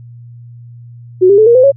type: tone with pitch steps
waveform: sine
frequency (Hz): 369.2 / 400.3 / 434 / 470.6 / 510.2 / 553.2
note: F#4 / G4 / A4 / A#4 / C5 / C#5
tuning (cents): -4 / +36 / -24 / +16 / -44 / -4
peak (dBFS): -3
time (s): 1.21-1.72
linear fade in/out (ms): 20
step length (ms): 85
effects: added 119 Hz sine -31 dBFS peak until 1.76 s